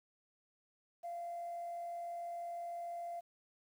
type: tone with frequency modulation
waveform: sine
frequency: 690 Hz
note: F5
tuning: 21 cents flat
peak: -39 dBFS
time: 1.03-3.21 s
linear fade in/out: 20 ms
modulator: 46.2 Hz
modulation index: 0.22
effects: tanh soft clip ceiling -37 dBFS + 11-bit